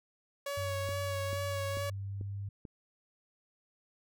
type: tone with vibrato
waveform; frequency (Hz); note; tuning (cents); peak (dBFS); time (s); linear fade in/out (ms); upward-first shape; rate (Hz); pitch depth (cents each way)
sawtooth; 561; C#5; +21; -31; 0.46-1.9; 5; sine; 2.3; 19
type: tone with pitch glide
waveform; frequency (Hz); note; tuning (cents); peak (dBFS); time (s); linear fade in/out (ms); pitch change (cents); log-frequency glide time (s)
sine; 96.2 to 99.82; G2 to G2; -32 to +32; -36; 0.57-2.49; 5; +64; 1.34-2.37
type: click train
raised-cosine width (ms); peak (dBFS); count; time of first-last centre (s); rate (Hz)
3; -32; 5; 0.89-2.652; 2.27
effects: none